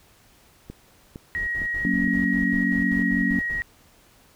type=click train; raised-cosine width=3 ms; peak=-23 dBFS; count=6; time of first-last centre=0.7-2.994 s; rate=2.18 Hz
type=noise bursts; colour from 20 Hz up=brown; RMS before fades=-37 dBFS; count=12; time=1.35-3.615 s; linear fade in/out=5 ms; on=120 ms; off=75 ms
type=tone; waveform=sine; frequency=1896 Hz; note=A#6; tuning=29 cents sharp; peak=-24 dBFS; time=1.35-3.62 s; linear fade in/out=0 ms
type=chord; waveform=sine; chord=F# major; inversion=none; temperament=just; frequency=185 / 231.2 / 277.5 Hz; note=F#3 / A#3 / C#4; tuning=0 / -14 / +2 cents; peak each=-25 dBFS; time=1.85-3.39 s; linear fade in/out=0 ms
effects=pink hiss -56 dBFS RMS until 4.35 s